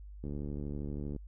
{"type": "click train", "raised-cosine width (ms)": 3, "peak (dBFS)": -27, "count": 68, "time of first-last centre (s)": [0.24, 1.163], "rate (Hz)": 72.6, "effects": ["added 50 Hz sine -45 dBFS peak until 1.27 s"]}